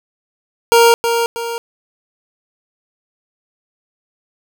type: tone with echo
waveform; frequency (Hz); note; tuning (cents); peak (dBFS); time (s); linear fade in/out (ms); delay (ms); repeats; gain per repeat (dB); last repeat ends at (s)
25% pulse; 466.2; A#4; 0; -3; 0.72-0.94; 0; 320; 2; -7; 1.58
effects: none